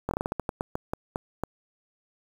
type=slowing click train; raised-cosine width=1 ms; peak=-14 dBFS; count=14; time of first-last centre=0.09-1.436 s; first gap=21 ms; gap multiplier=1.24; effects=7-bit